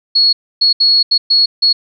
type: tone bursts at uneven times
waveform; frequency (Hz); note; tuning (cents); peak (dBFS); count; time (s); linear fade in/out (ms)
sine; 4344; C#8; -36; -7; 6; 0.15-0.33 / 0.61-0.73 / 0.8-1.03 / 1.11-1.18 / 1.3-1.46 / 1.62-1.73; 10
effects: none